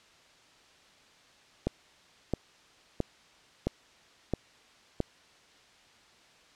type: click train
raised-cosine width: 2 ms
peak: -14 dBFS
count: 6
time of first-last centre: 1.67-5.003 s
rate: 1.5 Hz
effects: white hiss -59 dBFS RMS until 6.55 s + low-pass 5000 Hz 12 dB/octave